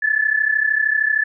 sine tone pair together, 1719 / 1752.1 Hz, A6 / A6, -41 / -8 cents, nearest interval unison, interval 33 cents, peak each -18 dBFS, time 0.02-1.24 s, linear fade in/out 10 ms, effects none

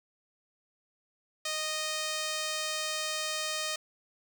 5% pulse tone, 620 Hz, D#5, 6 cents flat, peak -20 dBFS, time 1.45-3.76 s, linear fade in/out 5 ms, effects none

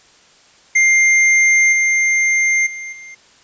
square tone with level steps, 2100 Hz, C7, 6 cents sharp, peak -10 / -13 / -27 / -34 dBFS, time 0.75-3.15 s, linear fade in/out 10 ms, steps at 1.72 / 2.66 / 2.92 s, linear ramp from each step 10 ms, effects white hiss -49 dBFS RMS until 3.43 s + resampled to 16000 Hz

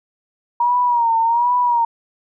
sine tone with vibrato, 945 Hz, A#5, 23 cents sharp, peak -13 dBFS, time 0.6-1.85 s, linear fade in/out 5 ms, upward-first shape sine, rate 1.3 Hz, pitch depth 73 cents each way, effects none

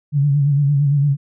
sine tone with vibrato, 142.7 Hz, D3, 49 cents flat, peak -12 dBFS, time 0.12-1.17 s, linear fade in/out 50 ms, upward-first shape sine, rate 8.8 Hz, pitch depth 60 cents each way, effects none

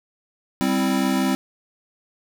square chord, C major, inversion second, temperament equal, 196 / 261.6 / 329.6 Hz, G3 / C4 / E4, 0 / 0 / 0 cents, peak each -24 / -22 / -27 dBFS, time 0.61-1.35 s, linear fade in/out 0 ms, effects none

